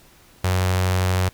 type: tone with notch filter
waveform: sawtooth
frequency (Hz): 92.5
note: F#2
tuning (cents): 0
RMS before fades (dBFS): -20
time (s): 0.44-1.29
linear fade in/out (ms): 5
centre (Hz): 250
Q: 0.86
effects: pink hiss -52 dBFS RMS until 1.33 s